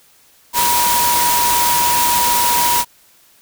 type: tone in noise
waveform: sine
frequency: 961 Hz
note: B5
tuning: 48 cents flat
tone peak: -15 dBFS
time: 0.53-2.85 s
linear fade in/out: 50 ms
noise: white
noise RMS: -17 dBFS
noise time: 0.53-2.85 s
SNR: -1 dB
effects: white hiss -51 dBFS RMS until 3.41 s